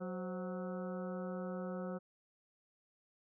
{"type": "harmonic tone with a mistuned harmonic", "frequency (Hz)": 185, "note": "F#3", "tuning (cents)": 0, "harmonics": [1, 2, 3, 4, 5, 6, 7, 8], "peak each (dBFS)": [-41, -47, -44, -54, -59, -60, -52, -58], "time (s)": [0, 1.99], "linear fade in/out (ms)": 20, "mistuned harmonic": 3, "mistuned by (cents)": -75, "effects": []}